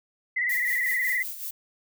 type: tone with vibrato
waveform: sine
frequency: 1975.5 Hz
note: B6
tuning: in tune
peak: -23 dBFS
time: 0.36-1.23 s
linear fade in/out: 10 ms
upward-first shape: square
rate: 19 Hz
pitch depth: 50 cents each way
type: noise with tremolo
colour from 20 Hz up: violet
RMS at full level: -33 dBFS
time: 0.49-1.51 s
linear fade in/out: 5 ms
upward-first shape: sine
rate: 5.4 Hz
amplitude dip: 60%
effects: none